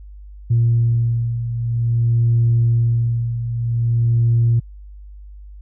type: beating tone pair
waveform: sine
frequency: 116.54 / 117.05 Hz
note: A#2 / A#2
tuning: 0 / +8 cents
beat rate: 0.51 Hz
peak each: -20 / -14 dBFS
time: 0.5-4.6 s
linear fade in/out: 10 ms
effects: tanh soft clip ceiling -8 dBFS + added 50 Hz sine -35 dBFS peak until 5.61 s

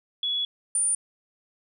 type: tone pair in turn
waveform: sine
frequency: 3385 / 9248 Hz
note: G#7 / D9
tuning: +32 / -28 cents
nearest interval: octave + perfect fourth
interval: 1740 cents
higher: second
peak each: -24 / -21 dBFS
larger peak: second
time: 0.23-0.45 / 0.75-0.95 s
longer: first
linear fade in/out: 2 ms
effects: none

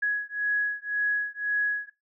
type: beating tone pair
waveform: sine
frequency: 1672 / 1673.9 Hz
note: G#6 / G#6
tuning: +11 / +13 cents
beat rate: 1.9 Hz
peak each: -28 dBFS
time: 0.02-1.9 s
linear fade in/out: 10 ms
effects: noise-tail reverb RT60 0.2 s tail -17 dB re dry

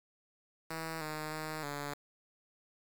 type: tone with pitch steps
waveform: 5% pulse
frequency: 161.5 / 154.2 / 155.8 / 144.3 Hz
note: E3 / D#3 / D#3 / D3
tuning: -35 / -15 / +3 / -30 cents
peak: -27 dBFS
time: 0.7-1.94 s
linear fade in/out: 5 ms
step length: 310 ms
effects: 9-bit

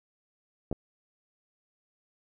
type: clicks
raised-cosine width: 2 ms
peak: -19 dBFS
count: 2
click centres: 0.714 / 0.727 s
effects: none

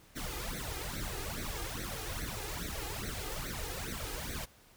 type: noise with flanger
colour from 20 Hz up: pink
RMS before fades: -39 dBFS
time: 0.15-4.46 s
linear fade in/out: 20 ms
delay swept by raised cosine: 0.49 to 2.49 ms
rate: 2.4 Hz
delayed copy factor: +0.95
effects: pink hiss -61 dBFS RMS until 4.76 s

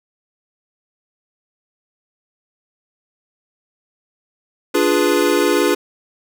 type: chord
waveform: square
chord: D diminished seventh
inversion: none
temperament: equal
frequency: 293.7 / 349.2 / 415.3 / 493.9 Hz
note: D4 / F4 / Ab4 / Cb5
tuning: 0 / 0 / 0 / 0 cents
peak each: -20 / -19 / -19 / -21 dBFS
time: 4.74-5.75 s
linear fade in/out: 10 ms
effects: none

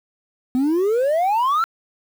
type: exponential sweep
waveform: sine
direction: up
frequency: 246.8 to 1382 Hz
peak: -13 dBFS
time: 0.55-1.64 s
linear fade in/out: 0 ms
effects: tanh soft clip ceiling -15 dBFS + 7-bit

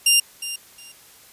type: tone with echo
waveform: 15% pulse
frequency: 2794 Hz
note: F7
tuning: in tune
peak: -6 dBFS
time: 0.06-0.2 s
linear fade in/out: 5 ms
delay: 360 ms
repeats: 2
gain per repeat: -14 dB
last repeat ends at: 0.92 s
effects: white hiss -49 dBFS RMS until 1.32 s + resampled to 32000 Hz

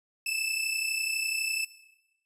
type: tone pair together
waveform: sawtooth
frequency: 2614 / 2646 Hz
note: E7 / E7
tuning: -15 / +6 cents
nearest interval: unison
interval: 21 cents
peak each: -28 dBFS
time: 0.26-1.65 s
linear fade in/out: 5 ms
effects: noise-tail reverb RT60 1.0 s tail -18 dB re dry + resampled to 32000 Hz

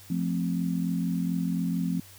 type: chord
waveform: sine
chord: F major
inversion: none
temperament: equal with one note detuned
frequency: 174.61 / 218.9 / 261.6 Hz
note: F3 / A3 / C4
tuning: 0 / -9 / 0 cents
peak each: -27 / -33 / -31 dBFS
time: 0.1-2 s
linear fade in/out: 5 ms
effects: added 96 Hz sine -53 dBFS peak until 2.18 s + white hiss -51 dBFS RMS until 2.18 s

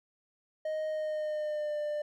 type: tone with pitch glide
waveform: triangle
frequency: 622.3 to 596.3 Hz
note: D#5 to D5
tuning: 0 to +26 cents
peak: -29 dBFS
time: 0.65-2.02 s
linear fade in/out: 5 ms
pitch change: -74 cents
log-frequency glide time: 0.88-1.78 s
effects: none

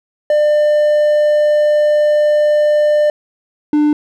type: tone pair in turn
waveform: triangle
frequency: 598 / 298.5 Hz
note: D5 / D4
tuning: +31 / +28 cents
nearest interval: octave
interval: 1203 cents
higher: first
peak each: -7 dBFS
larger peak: neither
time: 0.3-3.1 / 3.73-3.93 s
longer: first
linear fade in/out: 2 ms
effects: none

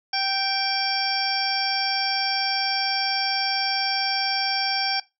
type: harmonic tone with a mistuned harmonic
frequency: 780 Hz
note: G5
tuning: 9 cents flat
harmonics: 1 / 2 / 3 / 4 / 6 / 7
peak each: -27 / -31 / -31 / -35 / -29 / -27 dBFS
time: 0.13-5 s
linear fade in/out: 5 ms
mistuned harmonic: 4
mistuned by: +63 cents
effects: noise-tail reverb RT60 0.2 s tail -18 dB re dry

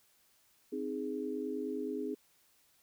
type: chord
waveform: sine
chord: Ab major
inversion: first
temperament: equal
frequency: 261.6 / 311.1 / 415.3 Hz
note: C4 / Eb4 / Ab4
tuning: 0 / 0 / 0 cents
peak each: -39 / -40 / -38 dBFS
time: 0.72-2.15 s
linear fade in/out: 10 ms
effects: white hiss -69 dBFS RMS until 2.82 s

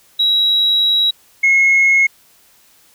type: tone pair in turn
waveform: sine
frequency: 3870 / 2168 Hz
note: B7 / C#7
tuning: -36 / -39 cents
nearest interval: minor seventh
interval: 1003 cents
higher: first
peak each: -10 / -7 dBFS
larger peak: second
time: 0.19-1.11 / 1.43-2.07 s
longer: first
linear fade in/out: 10 ms
effects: tanh soft clip ceiling -6 dBFS + white hiss -51 dBFS RMS until 2.94 s

